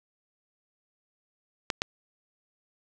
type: clicks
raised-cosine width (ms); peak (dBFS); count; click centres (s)
0.2; -9; 2; 1.702 / 1.819
effects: none